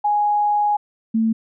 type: tone pair in turn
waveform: sine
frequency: 830.6 / 223.6 Hz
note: G#5 / A3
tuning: 0 / +28 cents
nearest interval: octave + major seventh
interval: 2272 cents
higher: first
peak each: -15 / -15 dBFS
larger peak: neither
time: 0.04-0.77 / 1.14-1.33 s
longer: first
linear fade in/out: 10 ms
effects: none